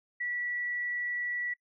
sine tone, 1948 Hz, B6, 24 cents flat, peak -31 dBFS, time 0.2-1.54 s, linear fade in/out 10 ms, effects noise-tail reverb RT60 0.1 s tail -23 dB re dry

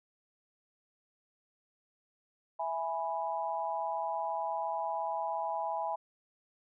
sine chord, E major, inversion none, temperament equal, 659.3 / 830.6 / 987.8 Hz, E5 / G#5 / B5, 0 / 0 / 0 cents, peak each -37 / -35 / -37 dBFS, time 2.59-5.96 s, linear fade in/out 10 ms, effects none

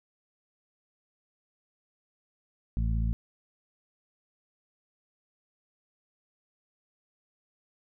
harmonic tone, 55.6 Hz, A1, 19 cents sharp, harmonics 1 / 2 / 3 / 4, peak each -26 / -32 / -37 / -39 dBFS, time 2.77-3.13 s, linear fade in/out 0 ms, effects none

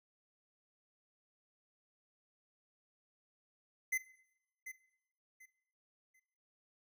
square tone with echo, 2049 Hz, C7, 37 cents flat, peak -32 dBFS, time 3.92-3.98 s, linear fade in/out 10 ms, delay 740 ms, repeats 3, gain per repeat -12 dB, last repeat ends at 6.2 s, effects noise-tail reverb RT60 0.8 s tail -18 dB re dry

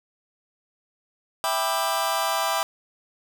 sawtooth chord, E minor seventh, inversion none, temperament just, 659.3 / 791.1 / 988.9 / 1186.7 Hz, E5 / G5 / B5 / D6, 0 / +16 / +2 / +18 cents, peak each -24 dBFS, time 1.44-2.63 s, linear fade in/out 0 ms, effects none

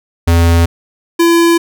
square tone pair in turn, 84.4 / 337.6 Hz, E2 / E4, +41 / +41 cents, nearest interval 2 octaves, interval 2400 cents, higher second, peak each -7 dBFS, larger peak neither, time 0.27-0.66 / 1.19-1.58 s, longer neither, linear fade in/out 10 ms, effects none

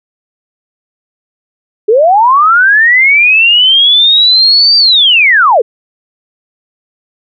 sine linear two-way sweep, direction up then down, 400.2 to 4700 to 400.2 Hz, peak -3 dBFS, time 1.88-5.62 s, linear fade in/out 10 ms, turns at 4.77 s, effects none

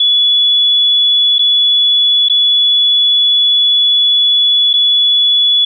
sine tone with dropouts, 3415 Hz, G#7, 48 cents sharp, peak -7 dBFS, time 0-5.65 s, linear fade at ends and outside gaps 5 ms, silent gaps 1.384-1.391 / 2.286-2.297 / 4.732-4.737 s, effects none

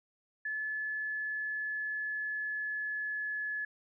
sine tone with pitch glide, 1725 to 1709.1 Hz, A6 to G#6, -35 to +49 cents, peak -33 dBFS, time 0.45-3.65 s, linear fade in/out 5 ms, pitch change -16 cents, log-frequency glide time 0.58-3.38 s, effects none

